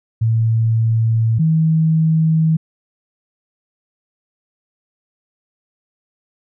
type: tone pair in turn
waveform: sine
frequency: 113 / 159.9 Hz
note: A2 / D#3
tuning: +47 / +48 cents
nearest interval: tritone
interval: 601 cents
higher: second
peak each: -12 / -11 dBFS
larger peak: second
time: 0.21-1.39 / 1.39-2.57 s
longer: neither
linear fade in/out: 10 ms
effects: none